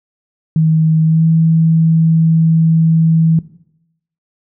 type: tone with pitch glide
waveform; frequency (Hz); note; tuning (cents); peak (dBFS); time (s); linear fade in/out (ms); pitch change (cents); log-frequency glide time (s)
sine; 159 to 162.34; D#3 to E3; +38 to -26; -8; 0.56-3.39; 2; +36; 1.04-1.24
effects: noise-tail reverb RT60 0.8 s tail -17 dB re dry